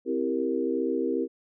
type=chord; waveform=sine; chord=C dominant seventh; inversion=none; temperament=equal; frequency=261.6 / 329.6 / 392 / 466.2 Hz; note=C4 / E4 / G4 / Bb4; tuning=0 / 0 / 0 / 0 cents; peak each=-30 dBFS; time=0.05-1.28 s; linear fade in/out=50 ms; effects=none